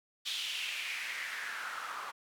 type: noise with band-pass filter sweep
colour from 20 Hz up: white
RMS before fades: -39 dBFS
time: 0.25-2.12 s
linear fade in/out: 20 ms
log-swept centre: 3500 to 1100 Hz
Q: 3.6
effects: none